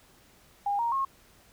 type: tone with pitch steps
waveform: sine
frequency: 810 / 935.8 / 1081.2 Hz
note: G#5 / A#5 / C#6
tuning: -43 / +6 / -44 cents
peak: -25 dBFS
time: 0.66-1.05 s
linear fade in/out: 5 ms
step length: 130 ms
effects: pink hiss -59 dBFS RMS until 1.52 s